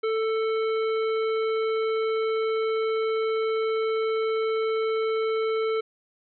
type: harmonic tone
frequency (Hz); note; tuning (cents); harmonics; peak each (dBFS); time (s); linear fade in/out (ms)
442.5; A4; +10; 1 / 3 / 5 / 7 / 9; -23 / -33 / -38 / -44 / -46; 0.03-5.81; 10
effects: none